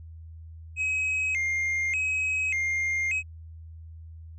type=tone with vibrato; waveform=triangle; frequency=2320 Hz; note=D7; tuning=22 cents flat; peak=-23 dBFS; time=0.76-3.23 s; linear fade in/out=50 ms; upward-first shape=square; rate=0.85 Hz; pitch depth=160 cents each way; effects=added 81 Hz sine -41 dBFS peak until 4.38 s + resampled to 22050 Hz

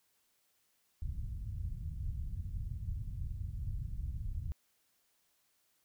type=low-pass noise; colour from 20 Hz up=white; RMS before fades=-39 dBFS; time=1.02-4.52 s; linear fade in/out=0 ms; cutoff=100 Hz; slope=24 dB/octave; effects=white hiss -75 dBFS RMS until 5.84 s

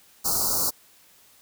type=band-stop noise; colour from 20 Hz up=white; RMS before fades=-24 dBFS; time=0.24-0.71 s; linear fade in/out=20 ms; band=1400 to 4200 Hz; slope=96 dB/octave; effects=white hiss -56 dBFS RMS until 1.41 s

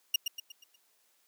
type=tone with echo; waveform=30% pulse; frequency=2834 Hz; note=F7; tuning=25 cents sharp; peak=-20 dBFS; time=0.14-0.16 s; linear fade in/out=5 ms; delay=120 ms; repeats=5; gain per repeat=-7 dB; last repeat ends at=0.76 s; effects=white hiss -70 dBFS RMS until 1.27 s + high-pass 300 Hz 12 dB/octave

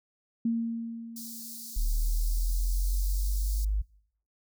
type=tone with exponential decay; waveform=sine; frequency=230 Hz; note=A#3; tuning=23 cents flat; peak=-23 dBFS; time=0.45-2.11 s; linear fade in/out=5 ms; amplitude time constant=360 ms
type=high-pass noise; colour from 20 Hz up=white; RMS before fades=-42 dBFS; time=1.16-3.65 s; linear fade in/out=5 ms; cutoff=4200 Hz; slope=48 dB/octave
type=linear sweep; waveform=sine; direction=up; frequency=36.41 to 51.91 Hz; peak=-24 dBFS; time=1.76-3.82 s; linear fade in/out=10 ms
effects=noise-tail reverb RT60 0.7 s tail -24 dB re dry

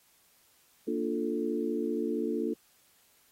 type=chord; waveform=sine; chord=Bb major seventh; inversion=none; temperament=equal; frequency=233.1 / 293.7 / 349.2 / 440 Hz; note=Bb3 / D4 / F4 / A4; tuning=0 / 0 / 0 / 0 cents; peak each=-34 dBFS; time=0.87-2.54 s; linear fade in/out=10 ms; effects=white hiss -65 dBFS RMS until 3.31 s + AAC 48 kbps

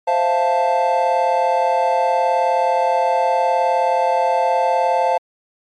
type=chord; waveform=triangle; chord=F major seventh; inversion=second; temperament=equal; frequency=523.3 / 659.3 / 698.5 / 880 Hz; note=C5 / E5 / F5 / A5; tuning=0 / 0 / 0 / 0 cents; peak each=-18 / -22 / -17 / -16 dBFS; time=0.07-5.18 s; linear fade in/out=10 ms; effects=MP3 48 kbps

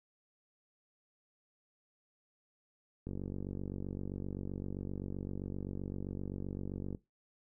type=click train; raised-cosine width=3 ms; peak=-27 dBFS; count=186; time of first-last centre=3.07-6.948 s; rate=47.7 Hz; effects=noise-tail reverb RT60 0.2 s tail -19 dB re dry

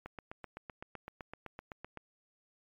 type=click train; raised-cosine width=0.5 ms; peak=-28 dBFS; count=16; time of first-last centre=0.06-1.973 s; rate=7.84 Hz; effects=MP3 96 kbps

